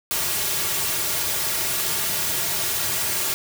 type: noise with comb filter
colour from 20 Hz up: white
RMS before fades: -24 dBFS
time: 0.11-3.34 s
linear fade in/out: 0 ms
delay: 3.9 ms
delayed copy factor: -0.75
effects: none